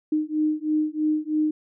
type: beating tone pair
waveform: sine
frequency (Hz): 305.6 / 308.7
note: D#4 / D#4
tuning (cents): -31 / -14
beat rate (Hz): 3.1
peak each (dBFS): -24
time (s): 0.12-1.51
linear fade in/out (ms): 5
effects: none